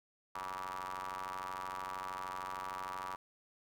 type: ring-modulated tone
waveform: sawtooth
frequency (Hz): 93.1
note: F#2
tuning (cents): +11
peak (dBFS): -33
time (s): 0.35-3.16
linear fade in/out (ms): 5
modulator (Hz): 1060
effects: none